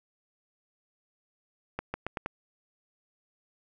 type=accelerating click train; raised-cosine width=0.5 ms; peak=-17 dBFS; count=5; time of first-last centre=1.79-2.261 s; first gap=150 ms; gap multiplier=0.84; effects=none